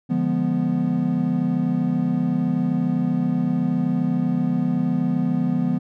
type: chord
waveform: triangle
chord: D diminished seventh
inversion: none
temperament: equal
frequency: 146.83 / 174.61 / 207.7 / 246.9 Hz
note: D3 / F3 / Ab3 / Cb4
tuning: 0 / 0 / 0 / 0 cents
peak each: -26 / -21 / -26 / -20 dBFS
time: 0.09-5.79 s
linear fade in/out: 20 ms
effects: none